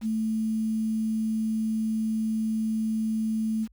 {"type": "tone with quantisation", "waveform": "sine", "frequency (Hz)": 220, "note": "A3", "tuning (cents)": 0, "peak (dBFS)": -24, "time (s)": [0.01, 3.68], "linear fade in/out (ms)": 50, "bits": 8, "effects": ["added 50 Hz sine -56 dBFS peak until 3.72 s"]}